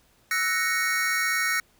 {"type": "chord", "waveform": "square", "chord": "F# dominant seventh", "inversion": "third", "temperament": "equal", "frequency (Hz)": [1318.5, 1480, 1864.7, 2217], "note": ["E6", "F#6", "A#6", "C#7"], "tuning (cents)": [0, 0, 0, 0], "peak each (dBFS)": [-32, -31, -27, -29], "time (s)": [0.31, 1.6], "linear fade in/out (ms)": 2, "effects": ["pink hiss -62 dBFS RMS until 1.79 s"]}